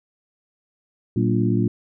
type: harmonic tone with a mistuned harmonic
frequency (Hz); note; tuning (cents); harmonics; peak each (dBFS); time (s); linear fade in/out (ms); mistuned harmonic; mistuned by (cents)
58.1; A#1; -5; 2 / 3 / 4 / 5 / 6; -21 / -23 / -24 / -25 / -26; 1.16-1.68; 5; 3; +140
effects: none